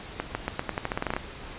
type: accelerating click train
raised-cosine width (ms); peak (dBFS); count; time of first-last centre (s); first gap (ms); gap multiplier
0.5; -12; 14; 0.2-1.165; 150; 0.87
effects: pink hiss -41 dBFS RMS until 1.58 s + resampled to 8000 Hz